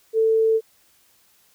sine tone, 444.8 Hz, A4, 19 cents sharp, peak -15 dBFS, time 0.13-0.61 s, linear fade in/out 50 ms, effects white hiss -59 dBFS RMS until 1.54 s

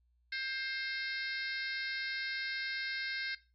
harmonic tone with a mistuned harmonic, 529 Hz, C5, 19 cents sharp, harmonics 3 / 4 / 5 / 6 / 7 / 8 / 9 / 10, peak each -40 / -40 / -51 / -54 / -46 / -44 / -49 / -50 dBFS, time 0.32-3.35 s, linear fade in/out 5 ms, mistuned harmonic 7, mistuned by +17 cents, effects noise-tail reverb RT60 0.3 s tail -17 dB re dry + added 60 Hz sine -69 dBFS peak until 3.54 s

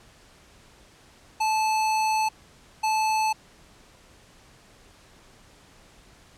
square tone bursts at uneven times, 871 Hz, A5, 18 cents flat, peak -22 dBFS, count 2, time 1.4-2.29 / 2.83-3.33 s, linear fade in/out 10 ms, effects pink hiss -54 dBFS RMS until 6.37 s + low-pass 9000 Hz 12 dB/octave

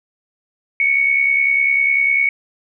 sine tone pair together, 2217 / 2287 Hz, C#7 / D7, 0 / -47 cents, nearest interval minor second, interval 53 cents, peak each -13 / -21 dBFS, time 0.8-2.29 s, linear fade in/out 2 ms, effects none

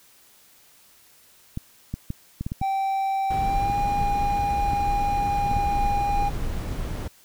clicks, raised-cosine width 5 ms, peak -16 dBFS, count 12, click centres 1.574 / 1.94 / 2.104 / 2.41 / 2.465 / 2.519 / 2.615 / 3.7 / 4.015 / 4.734 / 5.515 / 5.567 s
triangle tone with pitch glide, 778 to 810.6 Hz, G5 to G#5, -13 to -42 cents, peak -20 dBFS, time 2.61-6.3 s, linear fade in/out 20 ms, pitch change +71 cents, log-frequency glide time 3.38-3.76 s
brown noise, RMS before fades -28 dBFS, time 3.3-7.08 s, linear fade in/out 5 ms
effects white hiss -55 dBFS RMS until 7.24 s

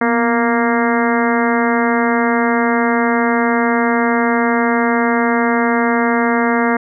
harmonic tone with a mistuned harmonic, 233.1 Hz, A#3, in tune, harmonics 1 / 2 / 3 / 4 / 5 / 6 / 7 / 8 / 9, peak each -16 / -19 / -21 / -22 / -23 / -24 / -24 / -25 / -26 dBFS, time 0.01-6.77 s, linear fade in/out 5 ms, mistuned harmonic 1, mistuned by +62 cents, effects none

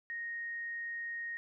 sine tone, 1864.7 Hz, A#6, in tune, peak -37 dBFS, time 0.1-1.37 s, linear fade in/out 0 ms, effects none

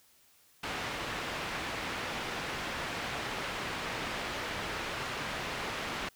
white low-pass noise, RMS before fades -37 dBFS, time 0.63-6.09 s, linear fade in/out 5 ms, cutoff 2400 Hz, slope 12 dB/octave, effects white hiss -64 dBFS RMS until 6.15 s

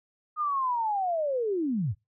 sine linear sweep, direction down, 1244.5 to 79.5 Hz, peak -25 dBFS, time 0.36-1.95 s, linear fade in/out 50 ms, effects noise-tail reverb RT60 0.2 s tail -23 dB re dry

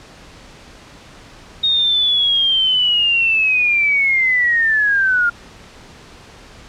sine linear sweep, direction down, 3729 to 1396.9 Hz, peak -12 dBFS, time 1.63-5.3 s, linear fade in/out 10 ms, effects pink hiss -41 dBFS RMS until 6.68 s + low-pass 6000 Hz 12 dB/octave

